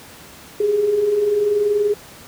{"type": "tone pair together", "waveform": "sine", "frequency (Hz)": [394.7, 415.3], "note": ["G4", "G#4"], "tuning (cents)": [12, 0], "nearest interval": "minor second", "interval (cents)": 88, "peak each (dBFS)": [-25, -15], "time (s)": [0.6, 1.94], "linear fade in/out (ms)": 5, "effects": ["pink hiss -41 dBFS RMS until 2.27 s", "high-pass 80 Hz 12 dB/octave"]}